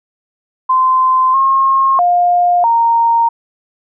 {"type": "tone with pitch steps", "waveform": "sine", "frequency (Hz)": [1035, 1076, 707, 927], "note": ["C6", "C6", "F5", "A#5"], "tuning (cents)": [-19, 48, 21, -10], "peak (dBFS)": -8, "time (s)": [0.69, 3.29], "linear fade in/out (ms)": 10, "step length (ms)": 650, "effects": []}